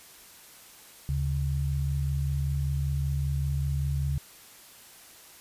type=tone pair together; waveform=sine; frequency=73.42 / 138.6 Hz; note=D2 / C#3; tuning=0 / 0 cents; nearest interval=major seventh; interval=1100 cents; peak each=-28 dBFS; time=1.09-4.18 s; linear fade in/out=0 ms; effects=white hiss -51 dBFS RMS until 5.4 s + resampled to 32000 Hz